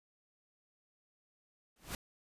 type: noise with exponential growth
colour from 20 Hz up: pink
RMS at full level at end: -36 dBFS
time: 1.76-1.95 s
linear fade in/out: 2 ms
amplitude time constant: 41 ms
effects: resampled to 32000 Hz